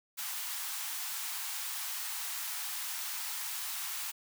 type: high-pass noise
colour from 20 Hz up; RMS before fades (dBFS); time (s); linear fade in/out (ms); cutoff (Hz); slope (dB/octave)
white; -38; 0.17-4.12; 20; 770; 48
effects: none